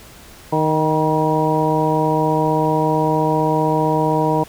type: harmonic tone with a mistuned harmonic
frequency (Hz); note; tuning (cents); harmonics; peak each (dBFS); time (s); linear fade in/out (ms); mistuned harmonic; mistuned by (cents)
155.56; D#3; 0; 1 / 2 / 3 / 4 / 5 / 6; -21 / -21 / -21 / -23 / -24 / -20; 0.52-4.44; 10; 6; +45
effects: pink hiss -42 dBFS RMS until 4.48 s

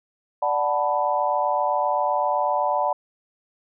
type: chord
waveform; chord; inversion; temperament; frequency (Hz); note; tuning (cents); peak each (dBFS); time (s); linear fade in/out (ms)
sine; B minor seventh; first; equal; 587.3 / 740 / 880 / 987.8; D5 / F#5 / A5 / B5; 0 / 0 / 0 / 0; -25; 0.42-2.93; 5
effects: none

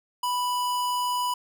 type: tone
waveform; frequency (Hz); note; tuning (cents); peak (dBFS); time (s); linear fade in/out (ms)
square; 987.8; B5; 0; -25; 0.23-1.34; 5
effects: none

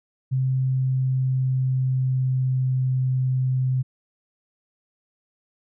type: tone with pitch glide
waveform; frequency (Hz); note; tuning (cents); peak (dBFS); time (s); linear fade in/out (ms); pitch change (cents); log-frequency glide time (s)
sine; 130.81 to 129.31; C3 to C3; 0 to -20; -19; 0.31-3.83; 20; -20; 0.53-2.94
effects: none

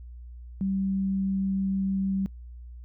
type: tone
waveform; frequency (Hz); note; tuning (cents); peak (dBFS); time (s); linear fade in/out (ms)
sine; 193.3; G3; -24; -24; 0.61-2.26; 0
effects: noise-tail reverb RT60 0.1 s tail -23 dB re dry + added 60 Hz sine -40 dBFS peak until 2.84 s

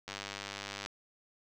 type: click train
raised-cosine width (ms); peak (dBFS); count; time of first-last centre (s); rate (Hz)
0.2; -22; 79; 0.08-0.861; 99.9
effects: none

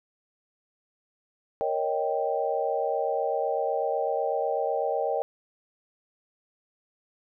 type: chord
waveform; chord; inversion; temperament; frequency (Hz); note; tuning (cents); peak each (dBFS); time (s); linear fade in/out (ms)
sine; Eb dominant seventh; second; equal; 466.2 / 554.4 / 622.3 / 784; Bb4 / Db5 / Eb5 / G5; 0 / 0 / 0 / 0; -30; 1.61-5.22; 0
effects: none

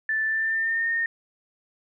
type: tone with pitch glide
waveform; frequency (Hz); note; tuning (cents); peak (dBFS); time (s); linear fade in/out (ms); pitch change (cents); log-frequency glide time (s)
sine; 1760 to 1834.7; A6 to A#6; 0 to -28; -22; 0.09-1.06; 2; +72; 0.25-0.88
effects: none

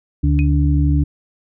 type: harmonic tone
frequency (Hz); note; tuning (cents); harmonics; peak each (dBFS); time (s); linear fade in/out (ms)
72.2; D2; -29; 1 / 2 / 4; -14 / -17 / -20; 0.23-1.04; 10
type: tone with exponential decay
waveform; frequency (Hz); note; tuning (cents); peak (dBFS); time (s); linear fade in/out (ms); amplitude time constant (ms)
sine; 2506; D#7; +12; -23; 0.39-0.5; 0; 22
effects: none

